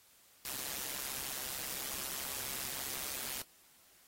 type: noise with amplitude modulation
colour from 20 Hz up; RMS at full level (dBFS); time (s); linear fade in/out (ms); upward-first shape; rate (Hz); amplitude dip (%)
white; -37; 0.45-3.42; 2; sine; 135; 85
effects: white hiss -64 dBFS RMS until 4.07 s + AAC 48 kbps

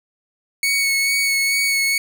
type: tone with vibrato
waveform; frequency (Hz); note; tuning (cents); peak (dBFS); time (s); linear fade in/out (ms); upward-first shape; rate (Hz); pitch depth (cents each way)
sawtooth; 2217; C#7; 0; -13; 0.63-1.98; 2; sine; 2.3; 18
effects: none

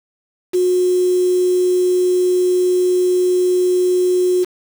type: tone with quantisation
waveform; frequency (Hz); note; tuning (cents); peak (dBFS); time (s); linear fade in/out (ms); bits
sine; 363.2; F#4; -32; -12; 0.53-4.45; 20; 5
effects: none

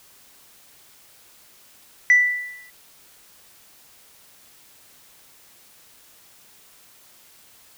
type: tone with exponential decay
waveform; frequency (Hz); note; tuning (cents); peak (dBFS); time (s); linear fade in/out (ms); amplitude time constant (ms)
sine; 1975; B6; 0; -7; 2.1-2.7; 1; 130
effects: tanh soft clip ceiling -8 dBFS + white hiss -52 dBFS RMS until 7.77 s

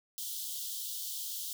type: high-pass noise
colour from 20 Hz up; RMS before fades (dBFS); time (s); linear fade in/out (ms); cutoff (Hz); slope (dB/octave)
white; -39; 0.18-1.53; 0; 3000; 96
effects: none

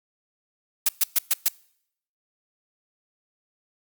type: noise bursts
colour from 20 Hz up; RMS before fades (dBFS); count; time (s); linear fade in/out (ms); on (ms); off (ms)
blue; -19; 5; 0.86-1.485; 5; 29; 120
effects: noise-tail reverb RT60 0.7 s tail -24 dB re dry + Opus 48 kbps

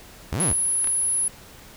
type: linear two-way sweep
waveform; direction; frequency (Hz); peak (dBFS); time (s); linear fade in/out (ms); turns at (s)
sawtooth; up then down; 55.6 to 197.7 to 55.6; -20; 0.32-0.53; 5; 0.43
type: tone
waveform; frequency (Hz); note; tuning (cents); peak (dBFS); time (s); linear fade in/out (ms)
sine; 10530; E9; -3; -20; 0.4-1.28; 2
type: clicks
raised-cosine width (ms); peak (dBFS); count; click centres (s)
0.3; -19; 2; 0.844 / 0.873
effects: pink hiss -46 dBFS RMS until 1.76 s

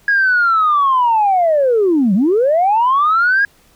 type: linear two-way sweep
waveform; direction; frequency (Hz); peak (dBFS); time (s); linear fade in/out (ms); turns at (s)
sine; down then up; 1661.2 to 178.5 to 1661.2; -9; 0.08-3.45; 2; 2.14
effects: tanh soft clip ceiling -6 dBFS + pink hiss -52 dBFS RMS until 3.75 s

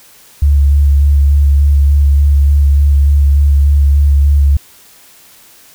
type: tone with vibrato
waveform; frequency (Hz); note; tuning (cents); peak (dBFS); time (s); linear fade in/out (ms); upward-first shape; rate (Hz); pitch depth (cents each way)
sine; 71.1; C#2; +45; -5; 0.42-4.57; 5; square; 3.4; 16
effects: white hiss -42 dBFS RMS until 5.74 s

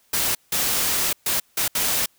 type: noise bursts at uneven times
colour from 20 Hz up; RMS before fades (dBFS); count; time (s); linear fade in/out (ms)
white; -22; 5; 0.13-0.35 / 0.52-1.13 / 1.26-1.4 / 1.57-1.68 / 1.75-2.06; 5
effects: white hiss -61 dBFS RMS until 2.18 s

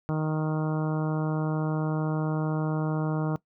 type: harmonic tone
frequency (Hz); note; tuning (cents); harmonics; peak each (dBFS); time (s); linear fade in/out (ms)
155.56; D#3; 0; 1 / 2 / 3 / 4 / 5 / 6 / 7 / 8 / 9; -26 / -32 / -36 / -38 / -40 / -42 / -43 / -44 / -45; 0.09-3.36; 0
effects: noise-tail reverb RT60 0.1 s tail -20 dB re dry

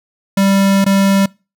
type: tone with dropouts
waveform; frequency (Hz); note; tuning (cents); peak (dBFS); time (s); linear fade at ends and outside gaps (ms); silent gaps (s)
square; 196; G3; 0; -10; 0.37-1.26; 5; 0.844-0.862
effects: noise-tail reverb RT60 0.3 s tail -25 dB re dry

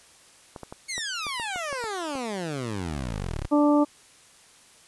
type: clicks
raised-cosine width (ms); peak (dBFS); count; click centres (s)
1; -23; 10; 0.562 / 0.633 / 0.725 / 0.98 / 1.267 / 1.398 / 1.56 / 1.728 / 1.84 / 2.154
type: exponential sweep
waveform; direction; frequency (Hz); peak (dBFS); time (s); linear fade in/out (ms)
15% pulse; down; 2237 to 30.64; -23; 0.88-3.48; 20
type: harmonic tone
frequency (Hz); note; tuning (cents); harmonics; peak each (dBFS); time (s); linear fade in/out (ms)
293.7; D4; 0; 1 / 2 / 3 / 4; -18 / -24 / -28 / -30; 3.51-3.85; 20
effects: white hiss -54 dBFS RMS until 4.87 s + resampled to 24000 Hz

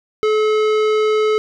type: tone with tanh clipping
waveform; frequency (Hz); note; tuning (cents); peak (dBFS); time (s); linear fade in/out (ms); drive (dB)
sine; 430; A4; -40; -15; 0.23-1.38; 0; 17
effects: none

